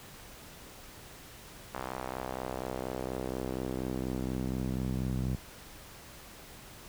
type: tone with band-pass filter sweep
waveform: sawtooth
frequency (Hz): 64.2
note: C2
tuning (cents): -32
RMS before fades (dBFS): -35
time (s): 1.74-5.36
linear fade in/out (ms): 5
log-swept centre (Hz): 1000 to 150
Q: 1.3
effects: pink hiss -50 dBFS RMS until 6.88 s